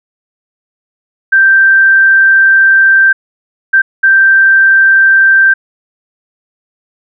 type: tone bursts at uneven times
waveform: sine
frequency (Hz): 1568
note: G6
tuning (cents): 0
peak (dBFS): -3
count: 3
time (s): 1.32-3.13 / 3.73-3.82 / 4.03-5.54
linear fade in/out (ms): 10
effects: none